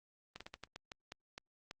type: slowing click train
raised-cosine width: 0.2 ms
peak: -28 dBFS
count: 10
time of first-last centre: 0.36-1.711 s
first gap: 46 ms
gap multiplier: 1.28
effects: Opus 24 kbps